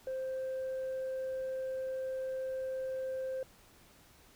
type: tone with tanh clipping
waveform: sine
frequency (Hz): 523.3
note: C5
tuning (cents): 0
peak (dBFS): -35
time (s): 0.07-3.43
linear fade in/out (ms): 2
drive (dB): 1
effects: pink hiss -61 dBFS RMS until 4.35 s